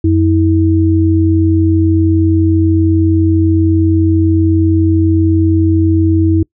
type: tone pair together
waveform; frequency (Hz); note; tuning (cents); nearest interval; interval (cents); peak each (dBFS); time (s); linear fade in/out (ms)
sine; 90.61 / 323.1; F#2 / E4; -36 / -35; octave + minor seventh; 2201; -10; 0.04-6.43; 5
effects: noise-tail reverb RT60 0.1 s tail -24 dB re dry